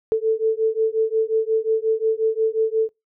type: beating tone pair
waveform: sine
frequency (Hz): 440 / 445.6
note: A4 / A4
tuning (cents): 0 / +22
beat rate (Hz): 5.6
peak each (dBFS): -20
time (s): 0.12-2.89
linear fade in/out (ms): 0
effects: noise-tail reverb RT60 0.2 s tail -23 dB re dry